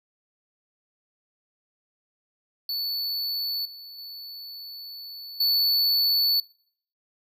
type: tone with level steps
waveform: square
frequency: 4458 Hz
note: C#8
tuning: 9 cents sharp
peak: -27 / -41 / -38 / -20 dBFS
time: 2.69-6.4 s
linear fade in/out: 2 ms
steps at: 3.65 / 3.98 / 5.4 s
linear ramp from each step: 5 ms
effects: noise-tail reverb RT60 0.6 s tail -23 dB re dry